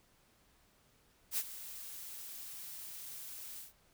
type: noise with ADSR envelope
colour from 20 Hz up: blue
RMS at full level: -33 dBFS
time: 1.31-3.73 s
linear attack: 69 ms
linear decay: 49 ms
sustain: -14 dB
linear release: 140 ms
effects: pink hiss -69 dBFS RMS until 3.93 s